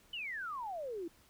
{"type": "exponential sweep", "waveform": "sine", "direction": "down", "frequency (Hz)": [3058, 320.2], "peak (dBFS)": -38, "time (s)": [0.13, 1.08], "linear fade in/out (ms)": 5, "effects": ["pink hiss -65 dBFS RMS until 1.29 s"]}